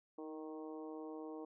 harmonic tone with a mistuned harmonic, 155.56 Hz, D#3, in tune, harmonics 2 / 3 / 4 / 5 / 6 / 7, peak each -47 / -49 / -56 / -57 / -59 / -60 dBFS, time 0.18-1.45 s, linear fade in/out 5 ms, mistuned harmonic 2, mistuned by +22 cents, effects none

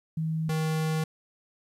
sine / square tone pair in turn, 159.6 / 157.77 Hz, D#3 / D#3, +44 / +24 cents, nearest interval unison, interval 20 cents, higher first, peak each -26 dBFS, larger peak neither, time 0.17-0.49 / 0.49-1.04 s, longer second, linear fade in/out 5 ms, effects resampled to 32000 Hz + 11-bit

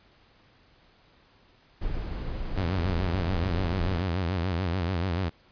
brown noise, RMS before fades -32 dBFS, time 1.81-4.03 s, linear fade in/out 10 ms
sawtooth tone with vibrato, 89.3 Hz, F2, 39 cents sharp, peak -22 dBFS, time 2.56-5.3 s, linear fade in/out 20 ms, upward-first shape sine, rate 6.9 Hz, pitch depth 140 cents each way
effects pink hiss -60 dBFS RMS until 5.51 s + resampled to 11025 Hz

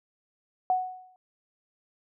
sine tone with exponential decay, 740 Hz, F#5, in tune, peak -19 dBFS, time 0.7-1.16 s, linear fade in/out 1 ms, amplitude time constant 100 ms, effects none

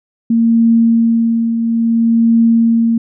sine tone with tremolo, 229.6 Hz, A#3, 26 cents flat, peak -6 dBFS, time 0.3-2.98 s, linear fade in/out 5 ms, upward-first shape triangle, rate 0.59 Hz, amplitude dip 55%, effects none

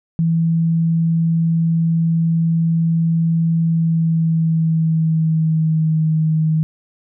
sine tone with pitch glide, 164.81 to 157.64 Hz, E3 to D#3, 0 to +23 cents, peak -13 dBFS, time 0.19-6.63 s, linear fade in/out 0 ms, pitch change -77 cents, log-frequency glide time 3.61-6.06 s, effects none

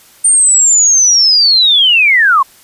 sine linear sweep, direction down, 8920 to 1021 Hz, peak -5 dBFS, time 0.24-2.43 s, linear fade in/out 10 ms, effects white hiss -43 dBFS RMS until 2.63 s + resampled to 32000 Hz

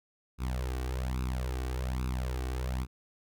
sawtooth tone with flanger, 63.4 Hz, B1, 46 cents sharp, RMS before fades -33 dBFS, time 0.38-2.87 s, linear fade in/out 50 ms, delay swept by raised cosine 0.78 to 2.68 ms, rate 1.2 Hz, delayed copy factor +0.8, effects none

